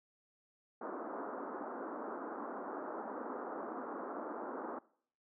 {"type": "band-pass noise", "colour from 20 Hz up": "pink", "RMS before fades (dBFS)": -43, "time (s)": [0.81, 4.79], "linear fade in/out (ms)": 5, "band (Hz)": [240, 1400], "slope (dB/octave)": 48, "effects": ["noise-tail reverb RT60 0.6 s tail -22 dB re dry"]}